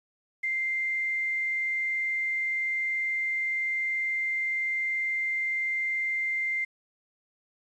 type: tone with quantisation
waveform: sine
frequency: 2093 Hz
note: C7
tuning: in tune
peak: -26 dBFS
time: 0.43-6.65 s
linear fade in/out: 10 ms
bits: 9
effects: resampled to 22050 Hz